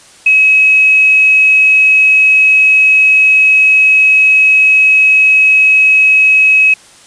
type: tone with quantisation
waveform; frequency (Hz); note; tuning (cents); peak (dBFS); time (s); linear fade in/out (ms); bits
sine; 2558; D#7; +47; -4; 0.26-6.74; 5; 5
effects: white hiss -40 dBFS RMS until 7.06 s + resampled to 22050 Hz